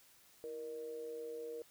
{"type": "tone with amplitude modulation", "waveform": "sine", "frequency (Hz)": 470, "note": "A#4", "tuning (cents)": 14, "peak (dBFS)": -39, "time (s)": [0.44, 1.62], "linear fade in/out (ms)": 0, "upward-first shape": "sine", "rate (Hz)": 143, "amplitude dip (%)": 60, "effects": ["white hiss -65 dBFS RMS until 1.7 s"]}